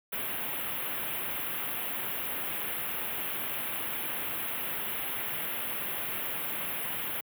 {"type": "band-stop noise", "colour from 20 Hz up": "white", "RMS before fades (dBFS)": -34, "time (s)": [0.12, 7.21], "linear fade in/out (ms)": 10, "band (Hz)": [3300, 11000], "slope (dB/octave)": 48, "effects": ["high-pass 100 Hz 12 dB/octave"]}